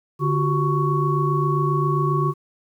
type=tone cluster; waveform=sine; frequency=145.8 / 355.4 / 382.9 / 1114 Hz; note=D3 / F4 / G4 / C#6; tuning=-12 / +30 / -41 / +8 cents; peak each=-20 / -27 / -27 / -23 dBFS; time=0.19-2.34 s; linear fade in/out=50 ms; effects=9-bit